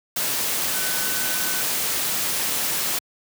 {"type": "tone in noise", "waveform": "sine", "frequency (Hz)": 1508, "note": "F#6", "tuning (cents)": 32, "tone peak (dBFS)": -32, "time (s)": [0.74, 1.62], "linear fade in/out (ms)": 5, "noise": "white", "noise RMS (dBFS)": -24, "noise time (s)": [0.16, 2.99], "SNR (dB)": -11, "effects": ["high-pass 100 Hz 12 dB/octave"]}